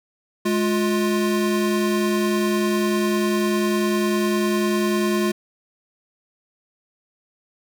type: tone pair together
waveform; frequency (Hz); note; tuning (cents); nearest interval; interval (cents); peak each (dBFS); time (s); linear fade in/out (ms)
square; 210.1 / 353.5; G#3 / F4; +20 / +21; major sixth; 901; -22; 0.45-5.32; 10
effects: none